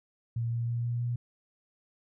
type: tone with pitch steps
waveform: sine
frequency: 116.54 / 117.49 / 118.44 / 119.4 / 120.37 Hz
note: A#2 / A#2 / A#2 / A#2 / B2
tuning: 0 / +14 / +28 / +42 / -44 cents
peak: -28 dBFS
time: 0.36-1.16 s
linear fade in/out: 5 ms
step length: 160 ms
effects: none